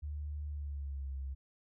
sine tone with pitch glide, 73.9 to 67.38 Hz, D2 to C#2, +11 to -49 cents, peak -37 dBFS, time 0.02-1.35 s, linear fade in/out 20 ms, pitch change -160 cents, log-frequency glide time 0.48-1.12 s, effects none

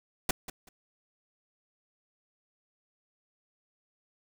pink noise with echo, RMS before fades -25 dBFS, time 0.29-0.31 s, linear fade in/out 5 ms, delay 190 ms, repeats 2, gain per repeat -14 dB, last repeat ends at 0.69 s, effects none

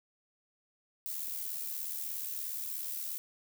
violet noise with amplitude modulation, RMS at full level -36 dBFS, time 1.06-3.18 s, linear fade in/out 0 ms, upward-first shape sine, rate 76.9 Hz, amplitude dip 50%, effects none

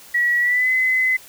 sine tone with pitch glide, 1927 to 2032 Hz, B6 to B6, -43 to +49 cents, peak -15 dBFS, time 0.14-1.17 s, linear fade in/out 10 ms, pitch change +92 cents, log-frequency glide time 0.4-0.7 s, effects white hiss -44 dBFS RMS until 1.28 s

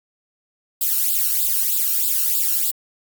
violet noise with flanger, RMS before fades -19 dBFS, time 0.81-2.71 s, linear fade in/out 5 ms, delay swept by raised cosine 0.24 to 0.74 ms, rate 3.2 Hz, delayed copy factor +0.8, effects Opus 48 kbps

